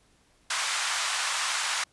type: band-pass noise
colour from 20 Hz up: pink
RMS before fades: -29 dBFS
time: 0.5-1.84 s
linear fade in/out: 5 ms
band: 940 to 9300 Hz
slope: 24 dB/octave
effects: pink hiss -64 dBFS RMS until 1.92 s + resampled to 24000 Hz